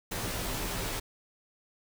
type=noise with comb filter; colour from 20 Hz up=pink; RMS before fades=-34 dBFS; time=0.11-1 s; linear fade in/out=10 ms; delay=14 ms; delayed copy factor=-0.9; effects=none